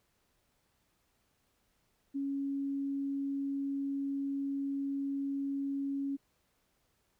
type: tone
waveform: sine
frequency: 277.2 Hz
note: C#4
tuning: in tune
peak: -32 dBFS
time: 2.14-6.17 s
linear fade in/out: 20 ms
effects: pink hiss -75 dBFS RMS until 7.19 s